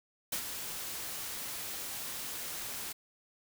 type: noise with ADSR envelope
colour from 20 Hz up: white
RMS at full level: -33 dBFS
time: 0.32-2.93 s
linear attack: 7 ms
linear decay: 85 ms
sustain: -7 dB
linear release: 13 ms
effects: none